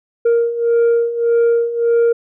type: beating tone pair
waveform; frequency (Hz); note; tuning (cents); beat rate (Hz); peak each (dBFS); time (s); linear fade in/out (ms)
sine; 466.2 / 467.9; A#4 / A#4; 0 / +6; 1.7; -15 / -11; 0.25-2.13; 10
effects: tanh soft clip ceiling -9 dBFS